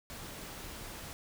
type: noise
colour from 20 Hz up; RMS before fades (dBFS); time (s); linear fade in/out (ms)
pink; -45; 0.1-1.13; 0
effects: none

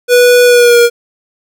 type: tone with pitch glide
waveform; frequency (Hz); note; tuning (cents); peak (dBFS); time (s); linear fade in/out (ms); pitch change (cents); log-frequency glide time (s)
square; 490.1 to 474.2; B4 to A#4; -13 to +30; -4; 0.08-0.9; 50; -57; 0.45-0.79
effects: none

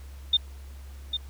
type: tone with echo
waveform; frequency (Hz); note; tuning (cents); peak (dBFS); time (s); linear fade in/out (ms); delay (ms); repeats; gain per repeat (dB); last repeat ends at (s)
sine; 3625; A#7; -49; -17; 0.33-0.37; 5; 800; 1; -8; 1.17
effects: added 68 Hz sine -40 dBFS peak until 1.29 s + pink hiss -55 dBFS RMS until 1.29 s

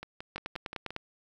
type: two click trains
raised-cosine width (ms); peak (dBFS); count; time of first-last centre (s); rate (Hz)
0.3; -24 / -19; 6 / 7; 0.03-0.906 / 0.36-0.964; 5.71 / 9.94
effects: 10-bit

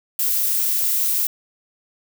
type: noise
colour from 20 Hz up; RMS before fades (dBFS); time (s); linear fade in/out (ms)
violet; -20; 0.19-1.27; 2
effects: none

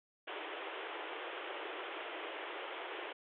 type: band-pass noise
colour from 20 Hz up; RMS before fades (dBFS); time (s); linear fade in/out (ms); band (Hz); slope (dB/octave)
pink; -44; 0.27-3.13; 10; 320 to 3400; 96
effects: none

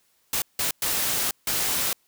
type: noise bursts at uneven times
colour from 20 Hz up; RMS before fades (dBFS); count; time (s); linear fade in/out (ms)
white; -25; 4; 0.33-0.42 / 0.59-0.71 / 0.82-1.31 / 1.47-1.93; 2
effects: white hiss -66 dBFS RMS until 2.07 s

